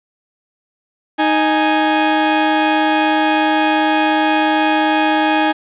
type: tone pair together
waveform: sawtooth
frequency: 311.1 / 830.6 Hz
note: D#4 / G#5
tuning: 0 / 0 cents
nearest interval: octave + perfect fourth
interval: 1700 cents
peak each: -11 dBFS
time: 1.18-5.53 s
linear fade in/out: 20 ms
effects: resampled to 8000 Hz + 7-bit